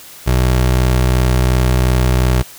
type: tone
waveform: 25% pulse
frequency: 62.8 Hz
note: B1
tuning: 30 cents sharp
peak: -7 dBFS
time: 0.26-2.43 s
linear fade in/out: 20 ms
effects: white hiss -37 dBFS RMS until 2.58 s